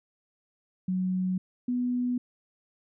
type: tone pair in turn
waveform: sine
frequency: 185 / 246.9 Hz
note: F#3 / B3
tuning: 0 / 0 cents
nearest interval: perfect fourth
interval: 500 cents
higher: second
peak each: -25 dBFS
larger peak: neither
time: 0.88-1.38 / 1.68-2.18 s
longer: neither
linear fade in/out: 5 ms
effects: none